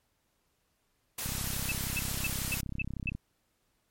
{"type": "noise", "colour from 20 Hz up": "white", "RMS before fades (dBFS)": -36, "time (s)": [1.18, 2.61], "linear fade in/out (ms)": 5}
{"type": "click train", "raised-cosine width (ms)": 5, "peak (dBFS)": -25, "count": 63, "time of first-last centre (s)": [1.26, 3.15], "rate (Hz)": 32.8}
{"type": "tone bursts", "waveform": "sine", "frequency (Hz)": 2628, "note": "E7", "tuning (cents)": -6, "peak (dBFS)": -29, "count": 6, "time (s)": [1.69, 3.096], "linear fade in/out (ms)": 2, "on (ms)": 26, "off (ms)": 250}
{"effects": ["pink hiss -75 dBFS RMS until 3.9 s", "MP3 64 kbps"]}